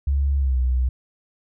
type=tone with pitch glide; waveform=sine; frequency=69.6 to 63.09 Hz; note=C#2 to B1; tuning=+8 to +38 cents; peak=-17 dBFS; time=0.07-0.89 s; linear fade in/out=5 ms; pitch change=-170 cents; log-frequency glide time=0.38-0.57 s; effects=none